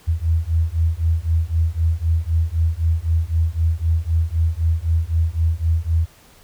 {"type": "beating tone pair", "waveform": "sine", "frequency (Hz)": [80, 83.9], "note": ["D#2", "E2"], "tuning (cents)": [49, 31], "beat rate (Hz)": 3.9, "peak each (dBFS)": -19, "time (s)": [0.07, 6.06], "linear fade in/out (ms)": 20, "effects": ["pink hiss -50 dBFS RMS until 6.43 s"]}